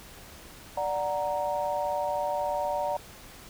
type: chord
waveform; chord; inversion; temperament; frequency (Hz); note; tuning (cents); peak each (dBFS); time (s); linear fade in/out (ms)
sine; D augmented; none; equal; 587.3 / 740 / 932.3; D5 / F#5 / A#5; 0 / 0 / 0; -30 / -32 / -31; 0.77-2.97; 5
effects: pink hiss -48 dBFS RMS until 3.49 s